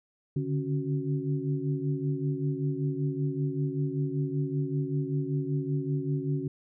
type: tone cluster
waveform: sine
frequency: 142.2 / 147.4 / 275.9 / 372.3 Hz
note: C#3 / D3 / C#4 / F#4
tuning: +45 / +7 / -8 / +11 cents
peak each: -31 / -31 / -34 / -36 dBFS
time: 0.36-6.48 s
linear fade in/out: 5 ms
effects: none